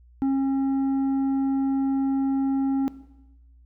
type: tone with tanh clipping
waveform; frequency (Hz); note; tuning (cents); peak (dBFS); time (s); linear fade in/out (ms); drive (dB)
sine; 270.8; C#4; -40; -21; 0.22-2.88; 0; 6
effects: noise-tail reverb RT60 1.0 s tail -17 dB re dry + added 60 Hz sine -50 dBFS peak until 3.65 s